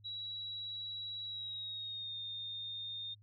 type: tone with pitch glide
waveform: sine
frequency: 3894 to 3654 Hz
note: B7 to A#7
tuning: -25 to -35 cents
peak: -40 dBFS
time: 0.04-3.15 s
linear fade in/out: 20 ms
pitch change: -110 cents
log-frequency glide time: 1.26-2.18 s
effects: added 104 Hz sine -59 dBFS peak until 3.22 s